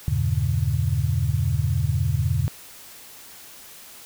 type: chord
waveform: sine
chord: E diminished seventh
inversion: none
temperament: just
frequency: 82.41 / 98.89 / 118.67 / 142.4 Hz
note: E2 / G2 / Bb2 / Db3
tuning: 0 / +16 / +31 / +47 cents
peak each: -25 dBFS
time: 0.08-2.48 s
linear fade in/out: 0 ms
effects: white hiss -44 dBFS RMS until 4.05 s